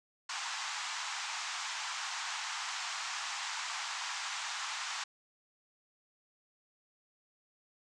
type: band-pass noise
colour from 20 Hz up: pink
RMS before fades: -39 dBFS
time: 0.29-5.04 s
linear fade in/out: 5 ms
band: 830 to 7600 Hz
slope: 48 dB/octave
effects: none